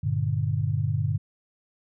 sine chord, G minor, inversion none, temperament just, 98 / 117.6 / 147 Hz, G2 / Bb2 / D3, 0 / +16 / +2 cents, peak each -27 dBFS, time 0.03-1.18 s, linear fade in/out 10 ms, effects none

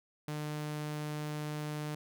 sawtooth tone, 150.5 Hz, D3, 43 cents sharp, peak -32 dBFS, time 0.28-1.95 s, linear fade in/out 2 ms, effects none

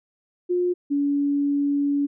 sine tone pair in turn, 356.7 / 284.7 Hz, F4 / C#4, +37 / +46 cents, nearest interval major third, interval 391 cents, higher first, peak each -19 dBFS, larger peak neither, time 0.49-0.74 / 0.9-2.07 s, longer second, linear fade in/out 20 ms, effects none

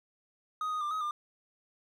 triangle tone with pitch steps, 1250 / 1243 / 1191 / 1265 / 1201 Hz, D#6 / D#6 / D6 / D#6 / D6, +8 / -2 / +24 / +28 / +38 cents, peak -29 dBFS, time 0.61-1.11 s, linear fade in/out 2 ms, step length 100 ms, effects none

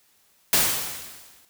white noise with exponential decay, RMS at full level -17 dBFS, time 0.53-1.45 s, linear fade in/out 1 ms, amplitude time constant 200 ms, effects white hiss -62 dBFS RMS until 1.49 s

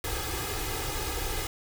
pink noise with comb filter, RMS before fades -32 dBFS, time 0.04-1.47 s, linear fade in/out 2 ms, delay 2.4 ms, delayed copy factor +0.95, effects none

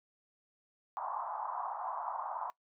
white band-pass noise, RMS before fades -39 dBFS, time 0.97-2.5 s, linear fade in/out 0 ms, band 730 to 1100 Hz, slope 48 dB/octave, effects noise-tail reverb RT60 0.1 s tail -20 dB re dry

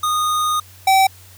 square tone pair in turn, 1233 / 769.4 Hz, D#6 / G5, -16 / -33 cents, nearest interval minor sixth, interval 817 cents, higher first, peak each -17 / -11 dBFS, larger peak second, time 0.03-0.6 / 0.87-1.07 s, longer first, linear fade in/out 5 ms, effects added 92 Hz sine -44 dBFS peak until 1.37 s + white hiss -46 dBFS RMS until 1.37 s

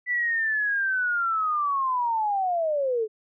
sine linear sweep, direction down, 1985 to 419.3 Hz, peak -22 dBFS, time 0.06-3.08 s, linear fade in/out 50 ms, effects none

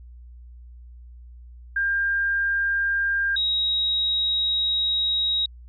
sine tone pair in turn, 1600 / 3805 Hz, G6 / A#7, +35 / +35 cents, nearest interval octave + minor third, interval 1500 cents, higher second, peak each -20 dBFS, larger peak neither, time 1.76-3.36 / 3.36-5.46 s, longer second, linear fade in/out 5 ms, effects added 60 Hz sine -41 dBFS peak until 5.68 s

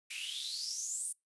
white noise with high-pass filter sweep, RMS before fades -39 dBFS, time 0.1-1.13 s, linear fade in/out 10 ms, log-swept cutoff 2400 to 9400 Hz, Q 9.6, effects noise-tail reverb RT60 0.2 s tail -25 dB re dry + resampled to 24000 Hz

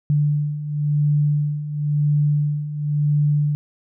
sine beating tone pair, 146.83 / 147.79 Hz, D3 / D3, 0 / +11 cents, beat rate 0.96 Hz, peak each -23 / -18 dBFS, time 0.1-3.55 s, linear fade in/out 0 ms, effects none

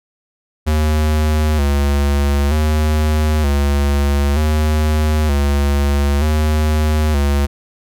square tone with vibrato, 73.9 Hz, D2, 11 cents sharp, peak -13 dBFS, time 0.66-7.47 s, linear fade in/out 20 ms, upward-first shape square, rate 0.54 Hz, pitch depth 67 cents each way, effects none

